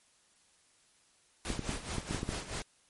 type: noise with tremolo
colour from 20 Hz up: pink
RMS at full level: -37 dBFS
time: 1.45-2.62 s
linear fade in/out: 0 ms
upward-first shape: sine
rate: 4.7 Hz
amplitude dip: 70%
type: clicks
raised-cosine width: 3 ms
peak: -21 dBFS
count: 8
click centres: 1.503 / 1.593 / 1.693 / 1.983 / 2.11 / 2.147 / 2.231 / 2.291 s
effects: white hiss -67 dBFS RMS until 2.89 s + MP3 48 kbps